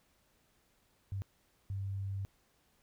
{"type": "tone bursts at uneven times", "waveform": "sine", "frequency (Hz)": 97.9, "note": "G2", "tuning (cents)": -2, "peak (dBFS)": -35, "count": 2, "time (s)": [[1.12, 1.22], [1.7, 2.25]], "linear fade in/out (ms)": 0, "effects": ["pink hiss -72 dBFS RMS until 2.82 s"]}